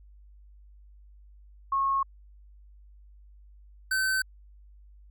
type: tone pair in turn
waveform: sine / square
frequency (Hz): 1091 / 1534.5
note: C#6 / G6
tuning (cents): -28 / -37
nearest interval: tritone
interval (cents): 591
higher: second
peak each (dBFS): -23 / -25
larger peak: first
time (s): 1.72-2.03 / 3.91-4.22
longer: neither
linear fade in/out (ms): 5
effects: added 50 Hz sine -50 dBFS peak until 5.1 s